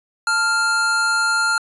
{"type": "tone pair together", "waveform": "square", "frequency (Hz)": [880, 1395.5], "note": ["A5", "F6"], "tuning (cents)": [0, -2], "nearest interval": "minor sixth", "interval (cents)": 798, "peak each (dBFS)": [-28, -17], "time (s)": [0.27, 1.58], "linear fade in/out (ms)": 2, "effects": ["resampled to 24000 Hz"]}